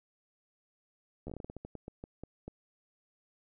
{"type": "slowing click train", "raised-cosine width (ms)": 2, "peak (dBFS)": -29, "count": 16, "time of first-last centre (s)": [1.27, 2.48], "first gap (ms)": 12, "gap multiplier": 1.24, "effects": []}